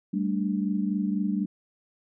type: chord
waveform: sine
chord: G suspended second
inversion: none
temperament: equal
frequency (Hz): 196 / 220 / 293.7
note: G3 / A3 / D4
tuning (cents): 0 / 0 / 0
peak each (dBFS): -26 / -30 / -31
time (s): 0.13-1.46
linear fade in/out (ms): 10
effects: none